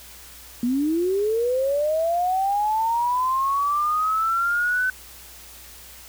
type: linear sweep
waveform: sine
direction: up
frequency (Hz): 233.2 to 1521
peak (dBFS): -19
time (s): 0.63-4.9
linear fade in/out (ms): 2
effects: added 60 Hz sine -50 dBFS peak until 6.08 s + white hiss -44 dBFS RMS until 6.08 s